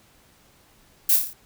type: noise with echo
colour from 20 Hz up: violet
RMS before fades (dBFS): -18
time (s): 1.09-1.16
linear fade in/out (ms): 5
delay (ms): 29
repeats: 6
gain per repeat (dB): -4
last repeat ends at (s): 1.334
effects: pink hiss -57 dBFS RMS until 1.45 s